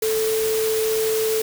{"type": "tone in noise", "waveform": "sine", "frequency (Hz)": 440, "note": "A4", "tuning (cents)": 0, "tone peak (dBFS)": -19, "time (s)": [0.02, 1.42], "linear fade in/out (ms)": 5, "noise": "white", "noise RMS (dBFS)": -28, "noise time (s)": [0.02, 1.42], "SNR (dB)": 6, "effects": []}